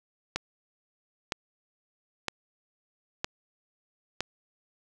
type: click train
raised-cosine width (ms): 0.2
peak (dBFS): -11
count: 5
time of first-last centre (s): 0.36-4.206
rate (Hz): 1.04
effects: none